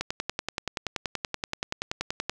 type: click train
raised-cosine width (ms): 0.2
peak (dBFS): -11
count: 25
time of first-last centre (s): 0.01-2.296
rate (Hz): 10.5
effects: none